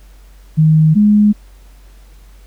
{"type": "tone pair in turn", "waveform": "sine", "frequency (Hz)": [156.4, 208.8], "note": ["D#3", "G#3"], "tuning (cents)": [9, 10], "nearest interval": "perfect fourth", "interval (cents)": 501, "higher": "second", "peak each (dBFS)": -6, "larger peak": "neither", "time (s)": [[0.57, 0.95], [0.95, 1.33]], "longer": "neither", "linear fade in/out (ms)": 20, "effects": ["added 47 Hz sine -38 dBFS peak until 2.46 s", "pink hiss -51 dBFS RMS until 2.46 s"]}